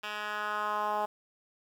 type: tone with band-pass filter sweep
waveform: 10% pulse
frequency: 210 Hz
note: G#3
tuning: 19 cents sharp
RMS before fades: -33 dBFS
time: 0.03-1.06 s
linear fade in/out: 10 ms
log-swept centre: 2300 to 810 Hz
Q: 2.4
effects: 9-bit